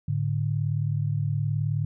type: tone pair together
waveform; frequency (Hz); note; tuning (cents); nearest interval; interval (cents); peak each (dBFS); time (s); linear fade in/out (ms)
sine; 107.2 / 146.28; A2 / D3; -45 / -7; perfect fourth; 538; -26; 0.08-1.85; 5
effects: none